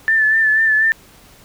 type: tone with vibrato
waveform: sine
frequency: 1760 Hz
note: A6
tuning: in tune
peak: -11 dBFS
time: 0.08-0.92 s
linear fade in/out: 0 ms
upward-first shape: sine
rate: 4.1 Hz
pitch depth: 35 cents each way
effects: pink hiss -46 dBFS RMS until 1.44 s